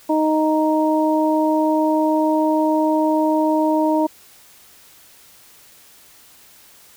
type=harmonic tone; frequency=311.1 Hz; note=D#4; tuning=in tune; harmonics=1 / 2 / 3; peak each=-17 / -20 / -21 dBFS; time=0.09-4.07 s; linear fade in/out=10 ms; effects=white hiss -48 dBFS RMS until 6.96 s